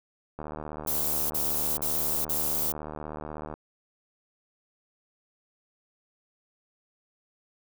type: click train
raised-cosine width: 1 ms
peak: -23 dBFS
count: 241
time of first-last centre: 0.39-3.54 s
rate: 76.2 Hz
type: noise bursts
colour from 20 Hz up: violet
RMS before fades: -28 dBFS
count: 4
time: 0.87-2.722 s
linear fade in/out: 5 ms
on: 430 ms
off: 44 ms
effects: none